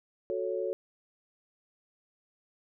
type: chord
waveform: sine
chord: F# minor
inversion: none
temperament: equal with one note detuned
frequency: 367.4 / 440 / 554.4 Hz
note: F#4 / A4 / C#5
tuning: -12 / 0 / 0 cents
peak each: -34 / -34 / -34 dBFS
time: 0.3-0.73 s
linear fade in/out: 0 ms
effects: none